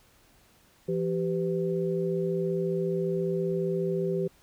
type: tone cluster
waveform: sine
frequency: 169.4 / 388.4 / 503 Hz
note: E3 / G4 / B4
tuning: +48 / -16 / +32 cents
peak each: -30 / -28 / -33 dBFS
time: 0.88-4.28 s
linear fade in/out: 10 ms
effects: pink hiss -61 dBFS RMS until 4.42 s